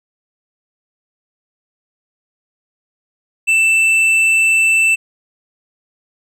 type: tone with hard clipping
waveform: triangle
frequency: 2658 Hz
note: E7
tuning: 14 cents sharp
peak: -11 dBFS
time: 3.47-4.96 s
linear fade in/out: 20 ms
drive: 9 dB
effects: none